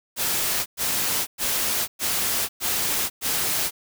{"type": "noise bursts", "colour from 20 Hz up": "white", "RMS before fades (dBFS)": -24, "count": 6, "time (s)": [0.16, 3.71], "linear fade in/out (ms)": 50, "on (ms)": 500, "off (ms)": 110, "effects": []}